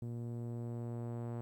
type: tone with low-pass filter sweep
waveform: sawtooth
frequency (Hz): 118.1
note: A#2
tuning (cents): +23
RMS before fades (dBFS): -41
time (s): 0.02-1.41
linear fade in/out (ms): 0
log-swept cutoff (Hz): 330 to 880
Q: 0.77
effects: 12-bit